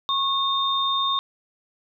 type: tone pair together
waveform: sine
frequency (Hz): 1093 / 3649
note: C#6 / A#7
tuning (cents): -25 / -38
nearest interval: octave + major sixth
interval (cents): 2087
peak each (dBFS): -23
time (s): 0.09-1.19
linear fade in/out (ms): 0
effects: none